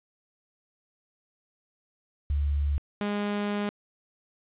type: tone pair in turn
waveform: sine / sawtooth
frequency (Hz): 72 / 205.5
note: D2 / G#3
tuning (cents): -34 / -18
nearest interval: octave + tritone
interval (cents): 1816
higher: second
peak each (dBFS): -23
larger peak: neither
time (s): 2.3-2.78 / 3.01-3.69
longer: second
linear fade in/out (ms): 0
effects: resampled to 8000 Hz + 9-bit